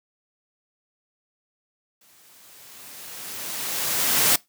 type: noise with exponential growth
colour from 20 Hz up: white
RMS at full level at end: -17 dBFS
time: 2.01-4.36 s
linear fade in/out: 5 ms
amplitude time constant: 510 ms
effects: noise-tail reverb RT60 0.2 s tail -22 dB re dry + high-pass 100 Hz 12 dB/octave